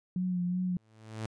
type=tone with vibrato; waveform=sine; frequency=180.1 Hz; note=F#3; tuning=46 cents flat; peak=-28 dBFS; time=0.16-0.77 s; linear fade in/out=2 ms; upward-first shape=sine; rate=2.7 Hz; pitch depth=33 cents each way
type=tone with exponential growth; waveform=sawtooth; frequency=110 Hz; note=A2; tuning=in tune; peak=-29 dBFS; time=0.75-1.26 s; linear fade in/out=0 ms; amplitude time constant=110 ms
effects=resampled to 22050 Hz